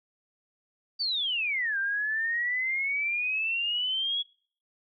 sine exponential two-way sweep, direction down then up, 4703 to 1568 to 3374 Hz, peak -26 dBFS, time 0.99-4.23 s, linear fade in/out 20 ms, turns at 1.78 s, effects noise-tail reverb RT60 0.5 s tail -25 dB re dry

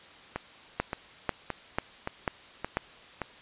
two click trains, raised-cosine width 0.5 ms, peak -16 / -11 dBFS, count 6 / 5, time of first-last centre 0.36-3.217 / 0.8-2.77 s, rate 1.75 / 2.03 Hz, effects white hiss -51 dBFS RMS until 3.41 s + resampled to 8000 Hz

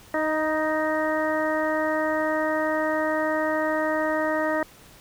harmonic tone with a mistuned harmonic, 311.1 Hz, D#4, in tune, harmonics 1 / 2 / 3 / 4 / 5 / 6, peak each -28 / -25 / -31 / -32 / -35 / -30 dBFS, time 0.14-4.63 s, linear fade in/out 2 ms, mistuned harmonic 3, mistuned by +16 cents, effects pink hiss -50 dBFS RMS until 5 s

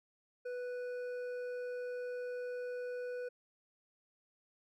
sine tone with hard clipping, 493.9 Hz, B4, in tune, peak -40 dBFS, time 0.45-3.29 s, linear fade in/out 10 ms, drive 7 dB, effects none

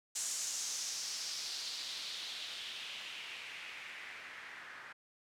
blue noise with low-pass filter sweep, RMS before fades -43 dBFS, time 0.15-4.93 s, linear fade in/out 10 ms, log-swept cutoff 7400 to 1600 Hz, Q 2.7, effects none

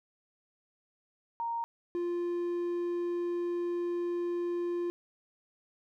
sine / triangle tone pair in turn, 930 / 348.4 Hz, A#5 / F4, -4 / -4 cents, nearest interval octave + perfect fourth, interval 1700 cents, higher first, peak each -31 / -28 dBFS, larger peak second, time 1.4-1.64 / 1.95-4.9 s, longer second, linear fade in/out 0 ms, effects none

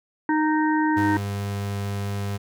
harmonic tone, 309.4 Hz, D#4, 10 cents flat, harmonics 1 / 3 / 5 / 6, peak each -20 / -24 / -30 / -31 dBFS, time 0.29-1.17 s, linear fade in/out 2 ms
35% pulse tone, 100.5 Hz, G2, 44 cents sharp, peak -24 dBFS, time 0.96-2.38 s, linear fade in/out 20 ms
effects none

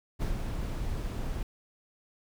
brown noise with ADSR envelope, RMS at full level -29 dBFS, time 0.19-1.43 s, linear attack 31 ms, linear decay 120 ms, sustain -4 dB, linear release 3 ms, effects none

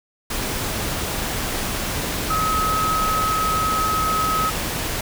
sine tone in noise, 1278 Hz, D#6, 46 cents sharp, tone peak -19 dBFS, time 2.3-4.5 s, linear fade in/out 5 ms, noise pink, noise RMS -25 dBFS, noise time 0.3-5.01 s, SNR +3 dB, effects none

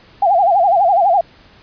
sine tone with vibrato, 741 Hz, F#5, 2 cents sharp, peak -9 dBFS, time 0.22-1.21 s, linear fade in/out 5 ms, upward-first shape sine, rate 12 Hz, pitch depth 180 cents each way, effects pink hiss -46 dBFS RMS until 1.62 s + resampled to 11025 Hz

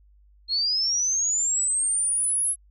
sine linear sweep, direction up, 4186 to 10910 Hz, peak -21 dBFS, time 0.48-2.56 s, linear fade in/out 50 ms, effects added 50 Hz sine -53 dBFS peak until 2.7 s

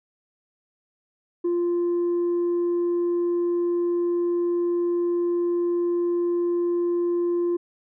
sine tone with tanh clipping, 347.6 Hz, F4, 8 cents flat, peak -21 dBFS, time 1.44-7.57 s, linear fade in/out 10 ms, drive 1 dB, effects none

